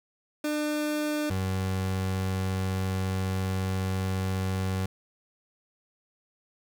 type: tone pair in turn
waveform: 30% pulse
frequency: 300.2 / 94.56 Hz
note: D4 / F#2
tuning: +38 / +38 cents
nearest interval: octave + minor sixth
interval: 2000 cents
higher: first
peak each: -24 dBFS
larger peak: neither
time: 0.44-1.3 / 1.3-4.86 s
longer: second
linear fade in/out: 5 ms
effects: none